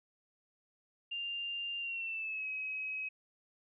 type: tone with pitch glide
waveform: sine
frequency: 2794 to 2547 Hz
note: F7 to D#7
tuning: 0 to +40 cents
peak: -36 dBFS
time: 1.11-3.09 s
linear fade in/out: 10 ms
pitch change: -160 cents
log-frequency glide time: 1.79-2.47 s
effects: none